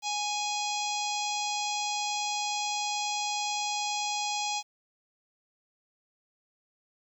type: harmonic tone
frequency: 830.6 Hz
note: G#5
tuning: in tune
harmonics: 1 / 3 / 4 / 5 / 6 / 7 / 8 / 9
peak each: -32 / -37 / -38 / -39 / -40 / -40 / -41 / -42 dBFS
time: 0.02-4.63 s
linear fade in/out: 50 ms
effects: 10-bit